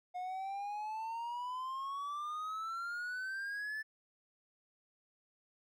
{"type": "exponential sweep", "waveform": "triangle", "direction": "up", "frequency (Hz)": [718, 1760], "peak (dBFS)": -36, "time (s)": [0.14, 3.83], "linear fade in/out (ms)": 20, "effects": []}